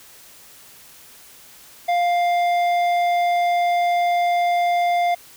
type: tone with tanh clipping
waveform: sine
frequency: 700 Hz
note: F5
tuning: 4 cents sharp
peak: -18 dBFS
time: 1.88-5.15 s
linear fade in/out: 10 ms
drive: 11 dB
effects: white hiss -46 dBFS RMS until 5.36 s